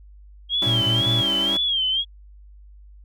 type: tone with vibrato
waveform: sine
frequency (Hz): 3228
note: G#7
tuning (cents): -50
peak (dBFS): -19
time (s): 0.49-2.05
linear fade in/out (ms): 50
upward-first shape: sine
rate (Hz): 2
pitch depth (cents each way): 110
type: chord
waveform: sawtooth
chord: C# diminished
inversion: second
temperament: equal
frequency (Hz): 196 / 277.2 / 329.6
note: G3 / C#4 / E4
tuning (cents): 0 / 0 / 0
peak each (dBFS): -28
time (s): 0.62-1.57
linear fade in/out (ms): 2
type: tone bursts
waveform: sine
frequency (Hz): 116.54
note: A#2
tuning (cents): 0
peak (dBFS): -21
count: 3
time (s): 0.66-1.218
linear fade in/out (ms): 10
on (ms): 160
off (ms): 39
effects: added 50 Hz sine -43 dBFS peak until 3.04 s